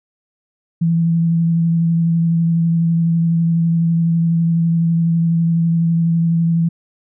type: tone with vibrato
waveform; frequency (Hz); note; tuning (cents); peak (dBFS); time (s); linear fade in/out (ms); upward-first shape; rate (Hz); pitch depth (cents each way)
sine; 166.6; E3; +19; -12; 0.81-6.69; 10; triangle; 12; 19
effects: none